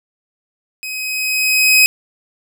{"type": "tone with level ramp", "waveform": "sawtooth", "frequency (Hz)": 2528, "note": "D#7", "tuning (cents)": 27, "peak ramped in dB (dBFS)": [-21, -3], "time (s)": [0.83, 1.86], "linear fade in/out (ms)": 0, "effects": []}